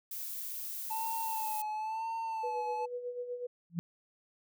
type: noise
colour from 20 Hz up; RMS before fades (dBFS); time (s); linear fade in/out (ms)
violet; -40; 0.11-1.62; 5
type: tone with vibrato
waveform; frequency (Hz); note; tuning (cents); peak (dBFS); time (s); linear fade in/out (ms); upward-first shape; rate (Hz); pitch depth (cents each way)
triangle; 880; A5; 0; -32; 0.9-2.86; 10; sine; 0.99; 53
type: tone with tremolo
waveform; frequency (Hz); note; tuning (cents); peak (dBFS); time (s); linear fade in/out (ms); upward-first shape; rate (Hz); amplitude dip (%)
sine; 490; B4; -14; -34; 2.43-3.47; 10; sine; 8.1; 60
type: tone with exponential growth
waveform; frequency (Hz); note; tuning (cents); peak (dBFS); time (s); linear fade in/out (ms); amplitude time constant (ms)
sine; 169.8; F3; -48; -26; 3.7-3.79; 0; 19
effects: none